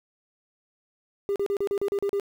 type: tone bursts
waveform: triangle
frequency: 400.7 Hz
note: G4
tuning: 38 cents sharp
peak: -20 dBFS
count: 9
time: 1.29-2.198 s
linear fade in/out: 0 ms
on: 68 ms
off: 37 ms
effects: tanh soft clip ceiling -18 dBFS + 9-bit